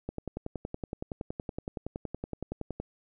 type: click train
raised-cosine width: 2 ms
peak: -21 dBFS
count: 30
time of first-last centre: 0.09-2.8 s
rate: 10.7 Hz
effects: none

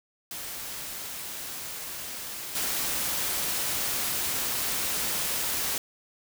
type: noise with level steps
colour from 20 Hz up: white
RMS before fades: -37 / -29 dBFS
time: 0.31-5.78 s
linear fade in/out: 2 ms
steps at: 2.55 s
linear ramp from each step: 2 ms
effects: none

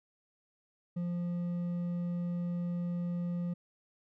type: tone with hard clipping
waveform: triangle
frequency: 174.61 Hz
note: F3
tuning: in tune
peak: -33 dBFS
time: 0.96-3.54 s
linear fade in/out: 10 ms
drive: 7 dB
effects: none

